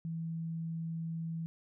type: tone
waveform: sine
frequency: 164.1 Hz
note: E3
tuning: 8 cents flat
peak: -35 dBFS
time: 0.05-1.46 s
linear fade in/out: 0 ms
effects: none